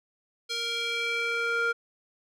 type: tone with band-pass filter sweep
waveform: square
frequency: 466.2 Hz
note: A#4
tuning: in tune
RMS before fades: -29 dBFS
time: 0.49-1.73 s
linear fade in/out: 20 ms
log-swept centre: 4100 to 1400 Hz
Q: 2.2
effects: none